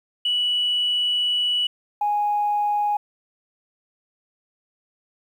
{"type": "tone pair in turn", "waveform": "sine", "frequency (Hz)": [2948, 828.8], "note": ["F#7", "G#5"], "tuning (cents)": [-7, -4], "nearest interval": "octave + minor seventh", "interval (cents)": 2197, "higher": "first", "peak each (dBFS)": -18, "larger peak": "neither", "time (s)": [[0.25, 1.67], [2.01, 2.97]], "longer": "first", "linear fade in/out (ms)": 5, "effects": ["tanh soft clip ceiling -14 dBFS", "9-bit"]}